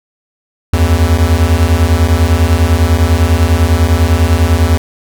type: beating tone pair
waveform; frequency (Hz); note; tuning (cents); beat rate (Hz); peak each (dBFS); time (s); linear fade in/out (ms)
square; 77.78 / 87.78; D#2 / F2; 0 / +9; 10; -11; 0.73-4.78; 5
effects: none